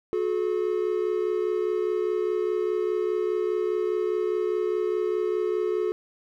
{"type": "tone pair together", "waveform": "triangle", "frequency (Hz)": [364.1, 429], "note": ["F#4", "A4"], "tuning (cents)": [-28, -44], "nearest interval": "minor third", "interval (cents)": 284, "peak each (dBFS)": -24, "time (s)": [0.13, 5.92], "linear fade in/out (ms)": 0, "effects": []}